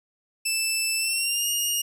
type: tone with pitch glide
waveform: 15% pulse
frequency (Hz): 2643 to 2849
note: E7 to F7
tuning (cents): +4 to +34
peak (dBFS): -16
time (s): 0.45-1.82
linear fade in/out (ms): 10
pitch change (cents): +130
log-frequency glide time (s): 0.97-1.47
effects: none